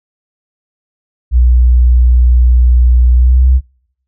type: tone with pitch glide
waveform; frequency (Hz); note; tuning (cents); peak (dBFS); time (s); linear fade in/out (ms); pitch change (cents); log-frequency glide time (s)
sine; 61.1 to 64.4; B1 to C2; -18 to -27; -4; 1.31-3.61; 50; +91; 3.13-3.49
effects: noise-tail reverb RT60 0.7 s tail -26 dB re dry